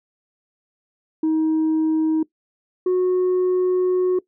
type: tone pair in turn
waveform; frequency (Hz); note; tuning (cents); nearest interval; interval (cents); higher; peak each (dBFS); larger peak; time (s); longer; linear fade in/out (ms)
sine; 316.1 / 366; D#4 / F#4; +27 / -19; minor third; 254; second; -14 / -13; second; 1.23-2.23 / 2.86-4.19; second; 5
effects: noise-tail reverb RT60 0.1 s tail -20 dB re dry + tanh soft clip ceiling -15 dBFS